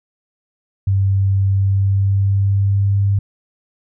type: tone with pitch glide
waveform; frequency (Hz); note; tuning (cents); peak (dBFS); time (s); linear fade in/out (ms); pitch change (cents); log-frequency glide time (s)
sine; 97.5 to 99.72; G2 to G2; -9 to +30; -12; 0.87-3.19; 5; +39; 1.5-3.06
effects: none